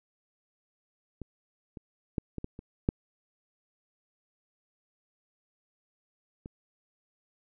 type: clicks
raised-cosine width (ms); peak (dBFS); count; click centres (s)
3; -26 / -29 / -16 / -22 / -22 / -29 / -11 / -28; 8; 1.217 / 1.772 / 2.182 / 2.383 / 2.444 / 2.591 / 2.889 / 6.459
effects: none